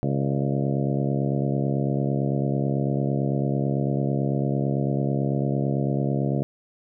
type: harmonic tone with a mistuned harmonic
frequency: 69 Hz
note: C#2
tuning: 7 cents flat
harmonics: 2 / 3 / 4 / 5 / 6 / 7 / 8 / 9 / 10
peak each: -24 / -28 / -30 / -32 / -34 / -35 / -36 / -37 / -38 dBFS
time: 0.03-6.43 s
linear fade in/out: 0 ms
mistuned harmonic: 8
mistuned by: +58 cents
effects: none